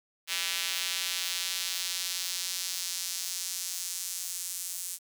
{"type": "tone with high-pass filter sweep", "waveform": "square", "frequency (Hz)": 89.8, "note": "F2", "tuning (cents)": 49, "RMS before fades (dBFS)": -34, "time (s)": [0.27, 4.99], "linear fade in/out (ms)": 50, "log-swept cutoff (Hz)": [2800, 8100], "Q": 1.2, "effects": []}